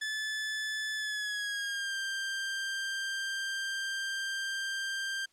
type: tone with pitch glide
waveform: sawtooth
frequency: 1736 to 1582.8 Hz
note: A6 to G6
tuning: -24 to +16 cents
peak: -29 dBFS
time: 0.01-5.26 s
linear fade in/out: 10 ms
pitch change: -160 cents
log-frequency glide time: 0.96-1.96 s
effects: white hiss -69 dBFS RMS until 5.32 s + low-pass 8000 Hz 12 dB/octave